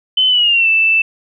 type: tone with pitch glide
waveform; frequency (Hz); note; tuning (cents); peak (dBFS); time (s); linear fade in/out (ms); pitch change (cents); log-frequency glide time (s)
sine; 3043 to 2649; F#7 to E7; +48 to +8; -9; 0.17-1.02; 5; -240; 0.28-0.68
effects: none